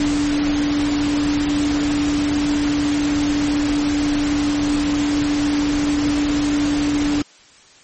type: tone in noise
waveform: sine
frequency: 291.6 Hz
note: D4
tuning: 12 cents flat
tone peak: -16 dBFS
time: 0-7.22 s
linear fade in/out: 2 ms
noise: pink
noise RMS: -26 dBFS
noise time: 0-7.22 s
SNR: +7 dB
effects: white hiss -48 dBFS RMS until 7.83 s + MP3 32 kbps